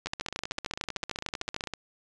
two click trains, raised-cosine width 0.2 ms, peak -17 / -14 dBFS, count 27 / 22, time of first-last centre 0.07-1.737 / 0.06-1.639 s, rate 15.6 / 13.3 Hz, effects resampled to 22050 Hz

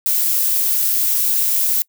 violet noise, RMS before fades -17 dBFS, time 0.06-1.82 s, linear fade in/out 0 ms, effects noise-tail reverb RT60 0.1 s tail -25 dB re dry

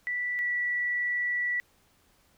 sine tone pair in turn, 1966 / 1953.5 Hz, B6 / B6, -8 / -19 cents, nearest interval unison, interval 11 cents, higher first, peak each -28 / -26 dBFS, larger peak second, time 0.07-0.39 / 0.39-1.6 s, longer second, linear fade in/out 0 ms, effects pink hiss -65 dBFS RMS until 2.37 s

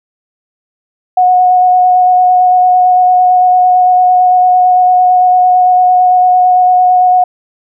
sine tone with vibrato, 730 Hz, F#5, 24 cents flat, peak -4 dBFS, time 1.17-7.24 s, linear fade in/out 5 ms, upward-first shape square, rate 8.9 Hz, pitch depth 9 cents each way, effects none

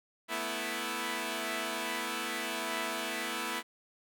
5% pulse chord, A suspended second, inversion none, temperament equal, 220 / 246.9 / 329.6 Hz, A3 / B3 / E4, 0 / 0 / 0 cents, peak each -28 / -27 / -25 dBFS, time 0.28-3.63 s, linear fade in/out 50 ms, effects none

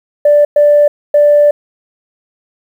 sine tone bursts at uneven times, 587 Hz, D5, 1 cent flat, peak -3 dBFS, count 3, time 0.25-0.45 / 0.56-0.88 / 1.14-1.51 s, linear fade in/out 5 ms, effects tanh soft clip ceiling 0 dBFS + 7-bit

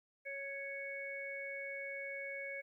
harmonic tone, 554.4 Hz, C#5, in tune, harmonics 1 / 3 / 4, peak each -46 / -49 / -43 dBFS, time 0.25-2.62 s, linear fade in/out 20 ms, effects 13-bit

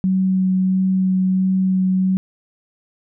sine tone with vibrato, 187.6 Hz, F#3, 24 cents sharp, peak -14 dBFS, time 0.04-2.17 s, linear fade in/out 0 ms, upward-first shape sine, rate 1.5 Hz, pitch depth 9 cents each way, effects none

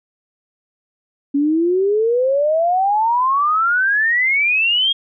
sine exponential sweep, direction up, 277.2 to 3283 Hz, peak -13 dBFS, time 1.34-4.93 s, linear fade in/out 10 ms, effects none

